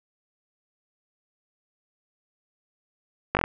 slowing click train, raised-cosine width 0.5 ms, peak -6 dBFS, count 5, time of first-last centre 3.35-3.439 s, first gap 19 ms, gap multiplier 1.11, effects none

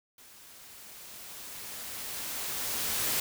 white noise with level ramp, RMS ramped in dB -54 to -29 dBFS, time 0.18-3.2 s, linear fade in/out 2 ms, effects none

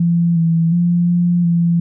sine tone with pitch steps, 170.3 / 165.3 / 173.6 / 174.6 / 170.2 Hz, F3 / E3 / F3 / F3 / F3, -43 / +5 / -10 / 0 / -44 cents, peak -11 dBFS, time 0-1.8 s, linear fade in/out 5 ms, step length 360 ms, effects none

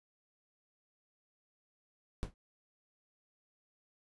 brown noise with exponential decay, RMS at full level -33 dBFS, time 2.23-2.34 s, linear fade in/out 0 ms, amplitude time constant 23 ms, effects resampled to 24000 Hz

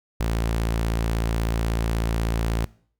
sawtooth tone, 56.3 Hz, A1, 40 cents sharp, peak -18 dBFS, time 0.2-2.65 s, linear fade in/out 5 ms, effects noise-tail reverb RT60 0.5 s tail -21 dB re dry

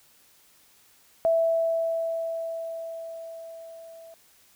sine tone with level ramp, 659.3 Hz, E5, in tune, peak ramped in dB -18 to -44 dBFS, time 1.25-4.14 s, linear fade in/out 0 ms, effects white hiss -59 dBFS RMS until 4.55 s

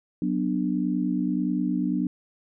sine chord, B minor, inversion second, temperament just, 185.21 / 246.9 / 296.3 Hz, F#3 / B3 / D4, +2 / 0 / +15 cents, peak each -27 dBFS, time 0.22-2.07 s, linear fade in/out 2 ms, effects none

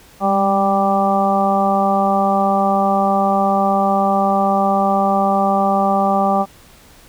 harmonic tone with a mistuned harmonic, 196 Hz, G3, in tune, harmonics 1 / 2 / 3 / 4 / 5 / 6, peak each -19 / -26 / -20 / -16 / -28 / -21 dBFS, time 0.2-6.46 s, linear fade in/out 50 ms, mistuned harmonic 1, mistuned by +28 cents, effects pink hiss -46 dBFS RMS until 7.08 s

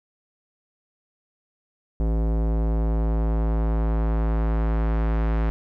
square tone with low-pass filter sweep, 55 Hz, A1, in tune, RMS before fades -22 dBFS, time 2-5.5 s, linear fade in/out 0 ms, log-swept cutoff 570 to 1800 Hz, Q 0.88, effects 10-bit

